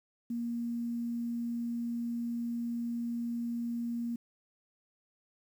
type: tone with quantisation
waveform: sine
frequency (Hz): 235.6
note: A#3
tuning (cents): +19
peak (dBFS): -32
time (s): 0.3-4.16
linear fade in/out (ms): 5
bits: 10
effects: none